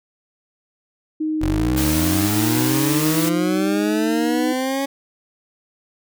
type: tone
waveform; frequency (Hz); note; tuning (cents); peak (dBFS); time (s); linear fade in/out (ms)
sine; 311.1; D#4; 0; -19; 1.2-4.53; 10
type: linear sweep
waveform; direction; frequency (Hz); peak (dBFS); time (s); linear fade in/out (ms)
20% pulse; up; 41.83 to 277.2; -15; 1.41-4.86; 10
type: noise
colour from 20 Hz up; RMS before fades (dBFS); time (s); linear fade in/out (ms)
white; -25; 1.76-3.3; 20
effects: none